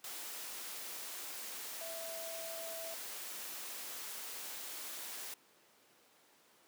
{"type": "tone in noise", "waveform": "sine", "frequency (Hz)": 659, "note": "E5", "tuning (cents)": -1, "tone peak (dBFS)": -45, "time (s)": [1.81, 2.94], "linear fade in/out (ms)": 2, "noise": "white", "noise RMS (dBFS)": -45, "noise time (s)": [0.04, 5.34], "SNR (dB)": -3, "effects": ["pink hiss -66 dBFS RMS until 6.67 s", "high-pass 300 Hz 12 dB/octave"]}